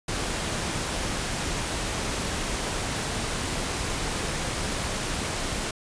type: noise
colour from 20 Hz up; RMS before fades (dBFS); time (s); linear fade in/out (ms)
pink; -29; 0.08-5.71; 5
effects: resampled to 22050 Hz